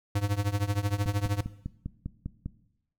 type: tone with tremolo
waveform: square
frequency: 101.7 Hz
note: G#2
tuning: 36 cents flat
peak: -23 dBFS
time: 0.15-1.41 s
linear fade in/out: 5 ms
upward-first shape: triangle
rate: 13 Hz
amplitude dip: 95%
type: click train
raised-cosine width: 5 ms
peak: -21 dBFS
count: 8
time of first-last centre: 1.06-2.46 s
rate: 5 Hz
effects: noise-tail reverb RT60 0.8 s tail -17 dB re dry